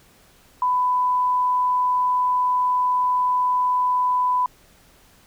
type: tone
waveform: sine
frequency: 998 Hz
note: B5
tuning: 18 cents sharp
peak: -17 dBFS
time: 0.62-4.46 s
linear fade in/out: 2 ms
effects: pink hiss -54 dBFS RMS until 5.26 s